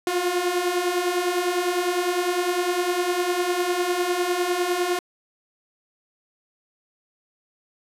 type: beating tone pair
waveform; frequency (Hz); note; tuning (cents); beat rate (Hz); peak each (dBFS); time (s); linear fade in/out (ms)
sawtooth; 349.2 / 359.1; F4 / F4; 0 / +48; 9.9; -23 / -19; 0.07-4.99; 2
effects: resampled to 32000 Hz